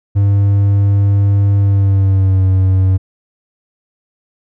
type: tone with pitch glide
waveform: triangle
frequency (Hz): 100 to 94.39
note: G2 to F#2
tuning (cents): +35 to +35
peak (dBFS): -6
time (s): 0.15-2.98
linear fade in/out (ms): 20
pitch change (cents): -100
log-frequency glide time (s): 1.59-2.44
effects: none